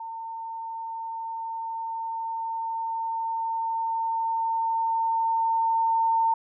sine tone with level ramp, 906 Hz, A#5, 50 cents flat, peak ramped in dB -33 to -19 dBFS, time 0-6.34 s, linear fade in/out 5 ms, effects none

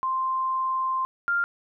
sine tone pair in turn, 1046.5 / 1396.9 Hz, C6 / F6, 0 / 0 cents, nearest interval perfect fourth, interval 500 cents, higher second, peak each -23 / -21 dBFS, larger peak second, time 0.03-1.05 / 1.28-1.44 s, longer first, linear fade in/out 0 ms, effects none

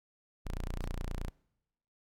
sawtooth tone, 29.43 Hz, A#0, 17 cents sharp, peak -31 dBFS, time 0.45-1.3 s, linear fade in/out 20 ms, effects noise-tail reverb RT60 0.9 s tail -25 dB re dry + AAC 64 kbps

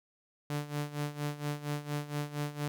sawtooth tone with tremolo, 146.83 Hz, D3, in tune, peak -27 dBFS, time 0.5-2.68 s, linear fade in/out 0 ms, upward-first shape sine, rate 4.3 Hz, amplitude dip 80%, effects none

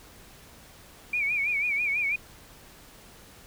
sine tone with vibrato, 2332 Hz, D7, 13 cents flat, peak -24 dBFS, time 1.13-2.16 s, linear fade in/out 5 ms, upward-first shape sine, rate 6.1 Hz, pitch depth 100 cents each way, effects pink hiss -51 dBFS RMS until 3.46 s

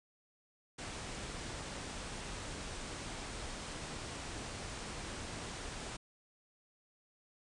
pink low-pass noise, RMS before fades -44 dBFS, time 0.78-5.97 s, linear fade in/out 10 ms, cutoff 9500 Hz, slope 96 dB/octave, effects none

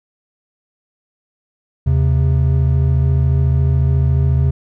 triangle tone pair together, 79.32 / 133.4 Hz, D#2 / C3, +34 / +34 cents, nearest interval major sixth, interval 900 cents, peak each -12 / -12 dBFS, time 1.86-4.51 s, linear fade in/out 10 ms, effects none

